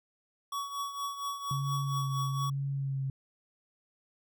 square tone with tremolo, 1126 Hz, C#6, 27 cents sharp, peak -32 dBFS, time 0.52-2.5 s, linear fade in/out 5 ms, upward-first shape triangle, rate 4.3 Hz, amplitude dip 70%
sine tone with vibrato, 136.7 Hz, C#3, 24 cents flat, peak -30 dBFS, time 1.51-3.1 s, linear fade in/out 2 ms, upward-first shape sine, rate 1.1 Hz, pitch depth 26 cents each way
effects none

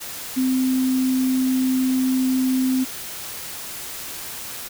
sine tone in noise, 258.8 Hz, C4, 19 cents flat, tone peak -17 dBFS, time 0.36-2.85 s, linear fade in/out 20 ms, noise white, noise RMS -33 dBFS, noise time 0-4.69 s, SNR +13 dB, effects none

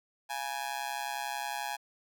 sawtooth tone with amplitude modulation, 830.6 Hz, G#5, in tune, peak -26 dBFS, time 0.29-1.77 s, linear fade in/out 20 ms, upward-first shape sine, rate 131 Hz, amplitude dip 95%, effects none

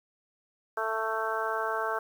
harmonic tone, 221.5 Hz, A3, 12 cents sharp, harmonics 2 / 3 / 4 / 5 / 6 / 7, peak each -35 / -35 / -35 / -35 / -35 / -35 dBFS, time 0.77-1.99 s, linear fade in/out 5 ms, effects 9-bit

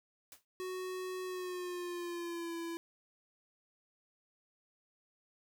white noise with exponential decay, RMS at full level -49 dBFS, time 0.32-0.45 s, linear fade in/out 1 ms, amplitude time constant 27 ms
square tone with pitch glide, 370 to 335.4 Hz, F#4 to E4, 0 to +30 cents, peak -39 dBFS, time 0.6-2.77 s, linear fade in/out 0 ms, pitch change -170 cents, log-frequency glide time 1.24-2.55 s
effects none

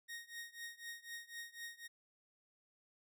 sawtooth tone with tremolo, 1864.7 Hz, A#6, in tune, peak -40 dBFS, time 0.08-1.88 s, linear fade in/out 20 ms, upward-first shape triangle, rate 4 Hz, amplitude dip 95%, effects none

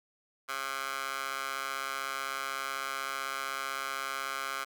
15% pulse tone with high-pass filter, 135.9 Hz, C#3, 34 cents flat, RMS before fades -36 dBFS, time 0.48-4.65 s, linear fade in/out 20 ms, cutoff 1200 Hz, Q 1.9, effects none

